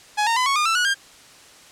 sawtooth tone with pitch steps, 839 / 920.2 / 1009.3 / 1107.1 / 1214.3 / 1331.8 / 1460.8 / 1602.2 Hz, G#5 / A#5 / B5 / C#6 / D#6 / E6 / F#6 / G6, +17 / -23 / +37 / -3 / -43 / +17 / -23 / +37 cents, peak -14 dBFS, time 0.17-0.946 s, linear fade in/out 20 ms, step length 97 ms, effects white hiss -47 dBFS RMS until 1.71 s + low-pass 8000 Hz 12 dB/octave

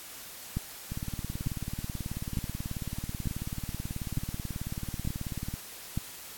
two click trains, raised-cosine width 5 ms, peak -22 / -17 dBFS, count 86 / 7, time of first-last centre 0.92-5.54 / 0.57-5.975 s, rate 18.4 / 1.11 Hz, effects white hiss -45 dBFS RMS until 6.37 s + AAC 64 kbps

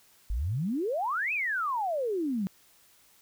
sine exponential two-way sweep, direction up then down, 46.47 to 2623 to 182.2 Hz, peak -27 dBFS, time 0.3-2.47 s, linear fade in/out 0 ms, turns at 1.33 s, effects white hiss -61 dBFS RMS until 3.21 s

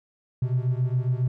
triangle beating tone pair, 123.47 / 130.77 Hz, B2 / C3, 0 / -1 cents, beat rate 7.3 Hz, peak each -21 / -23 dBFS, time 0.42-1.28 s, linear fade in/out 5 ms, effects tanh soft clip ceiling -15 dBFS

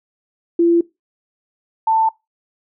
sine tone pair in turn, 340 / 889 Hz, F4 / A5, -46 / +18 cents, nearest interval octave + perfect fourth, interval 1664 cents, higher second, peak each -10 / -12 dBFS, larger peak first, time 0.59-0.81 / 1.87-2.09 s, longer neither, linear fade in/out 5 ms, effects noise-tail reverb RT60 0.2 s tail -20 dB re dry

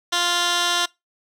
15% pulse tone with band-pass filter, 349.2 Hz, F4, in tune, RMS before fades -21 dBFS, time 0.12-0.86 s, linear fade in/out 10 ms, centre 3900 Hz, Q 1, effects noise-tail reverb RT60 0.2 s tail -23 dB re dry

